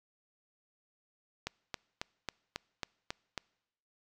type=click train; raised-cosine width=0.2 ms; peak=-18 dBFS; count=8; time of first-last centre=1.47-3.377 s; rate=3.67 Hz; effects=noise-tail reverb RT60 0.9 s tail -26 dB re dry